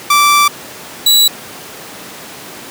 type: tone pair in turn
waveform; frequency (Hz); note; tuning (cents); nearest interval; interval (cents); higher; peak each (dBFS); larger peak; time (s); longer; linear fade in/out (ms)
sawtooth; 1168 / 3929; D6 / B7; -10 / -10; octave + major sixth; 2100; second; -3; neither; 0.1-0.48 / 1.06-1.28; first; 5
effects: pink hiss -30 dBFS RMS until 2.7 s + high-pass 200 Hz 12 dB/octave